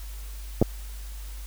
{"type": "clicks", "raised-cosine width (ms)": 2, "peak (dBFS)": -6, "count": 2, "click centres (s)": [0.616, 0.625], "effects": ["added 50 Hz sine -35 dBFS peak until 1.46 s", "white hiss -48 dBFS RMS until 1.46 s"]}